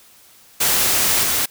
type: noise with level steps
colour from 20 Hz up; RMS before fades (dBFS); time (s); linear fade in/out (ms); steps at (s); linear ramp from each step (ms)
white; -17 / -19; 0.6-1.46; 10; 1.23; 5
effects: white hiss -49 dBFS RMS until 1.5 s

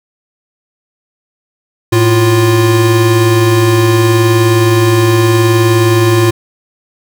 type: tone pair together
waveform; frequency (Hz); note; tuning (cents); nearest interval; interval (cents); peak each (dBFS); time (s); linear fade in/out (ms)
square; 109.99 / 349.2; A2 / F4; 0 / 0; octave + minor sixth; 2000; -10; 1.92-6.31; 10
effects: none

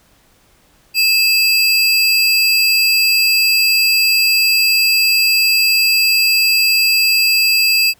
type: tone pair together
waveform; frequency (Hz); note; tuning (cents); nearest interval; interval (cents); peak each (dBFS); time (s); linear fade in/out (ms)
square; 2610 / 4809; E7 / D8; -18 / +40; major seventh; 1058; -14; 0.94-7.94; 50
effects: pink hiss -53 dBFS RMS until 7.99 s

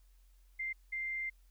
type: tone bursts at uneven times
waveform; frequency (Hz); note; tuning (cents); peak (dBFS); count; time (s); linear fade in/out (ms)
sine; 2093; C7; 0; -35; 2; 0.59-0.73 / 0.92-1.3; 10
effects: added 44 Hz sine -60 dBFS peak until 1.5 s + white hiss -75 dBFS RMS until 1.5 s

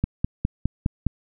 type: click train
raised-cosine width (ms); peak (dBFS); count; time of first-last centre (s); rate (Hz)
5; -8; 6; 0.04-1.067; 4.87
effects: none

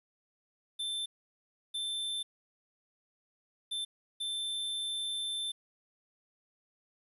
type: tone bursts at uneven times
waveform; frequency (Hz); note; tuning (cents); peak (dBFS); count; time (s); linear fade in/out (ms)
square; 3549; A7; +14; -34; 4; 0.79-1.06 / 1.74-2.23 / 3.71-3.85 / 4.2-5.52; 10
effects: resampled to 32000 Hz + 11-bit

